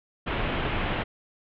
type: low-pass noise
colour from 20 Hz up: pink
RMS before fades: -28 dBFS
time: 0.26-1.04 s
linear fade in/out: 20 ms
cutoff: 3300 Hz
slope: 48 dB/octave
effects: none